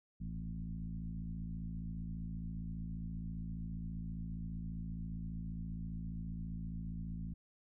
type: tone with frequency modulation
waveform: sine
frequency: 114.1 Hz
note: A#2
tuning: 37 cents flat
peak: -39 dBFS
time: 0.2-7.34 s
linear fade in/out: 10 ms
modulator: 54.9 Hz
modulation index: 1.8
effects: none